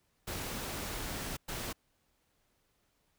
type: noise bursts at uneven times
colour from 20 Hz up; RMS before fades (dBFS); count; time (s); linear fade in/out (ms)
pink; -39; 2; 0.27-1.37 / 1.48-1.73; 10
effects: pink hiss -75 dBFS RMS until 3.18 s